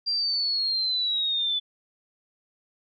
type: linear sweep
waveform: sine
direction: down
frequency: 4761 to 3467 Hz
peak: -23 dBFS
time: 0.06-1.6 s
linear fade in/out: 20 ms
effects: none